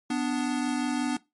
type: tone pair together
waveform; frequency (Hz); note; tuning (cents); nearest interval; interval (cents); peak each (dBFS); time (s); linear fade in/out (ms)
square; 248 / 293.7; B3 / D4; +7 / 0; minor third; 293; -29 / -29; 0.1-1.17; 5
effects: noise-tail reverb RT60 0.2 s tail -19 dB re dry + MP3 48 kbps